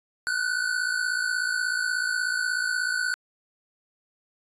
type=tone pair together; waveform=square; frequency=1464 / 1520.5 Hz; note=F#6 / F#6; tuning=-19 / +47 cents; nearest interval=minor second; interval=66 cents; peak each=-28 dBFS; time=0.27-3.14 s; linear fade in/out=0 ms; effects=resampled to 24000 Hz